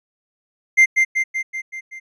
triangle tone with echo, 2093 Hz, C7, in tune, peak -6 dBFS, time 0.77-0.86 s, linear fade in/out 20 ms, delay 190 ms, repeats 6, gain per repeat -4 dB, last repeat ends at 2 s, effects resampled to 22050 Hz

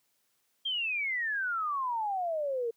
sine exponential sweep, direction down, 3237 to 450.3 Hz, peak -29 dBFS, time 0.65-2.71 s, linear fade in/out 10 ms, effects white hiss -74 dBFS RMS until 2.76 s + high-pass 100 Hz 12 dB/octave

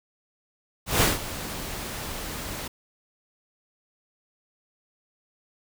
pink noise with ADSR envelope, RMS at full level -19 dBFS, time 0.86-2.68 s, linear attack 160 ms, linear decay 160 ms, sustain -15 dB, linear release 7 ms, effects none

